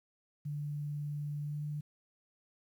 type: tone with pitch glide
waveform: sine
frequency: 146.83 to 148.71 Hz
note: D3 to D3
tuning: 0 to +22 cents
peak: -35 dBFS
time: 0.45-1.81 s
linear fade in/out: 10 ms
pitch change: +22 cents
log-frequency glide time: 1.43-1.62 s
effects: 11-bit